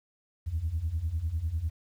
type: beating tone pair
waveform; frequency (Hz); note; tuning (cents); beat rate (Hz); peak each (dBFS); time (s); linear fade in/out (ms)
sine; 75.1 / 85.1; D2 / F2; +39 / -44; 10; -32 / -29; 0.46-1.7; 20
effects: tanh soft clip ceiling -22 dBFS + 10-bit